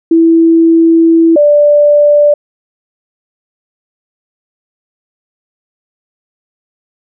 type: tone pair in turn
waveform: sine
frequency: 329.6 / 587.3 Hz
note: E4 / D5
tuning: 0 / 0 cents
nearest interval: minor seventh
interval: 1000 cents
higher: second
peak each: -3 dBFS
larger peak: neither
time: 0.11-1.36 / 1.36-2.34 s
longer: first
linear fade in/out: 5 ms
effects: none